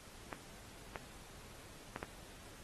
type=clicks; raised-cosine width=0.5 ms; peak=-26 dBFS; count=4; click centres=0.328 / 0.958 / 1.961 / 2.029 s; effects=pink hiss -56 dBFS RMS until 2.63 s + AAC 32 kbps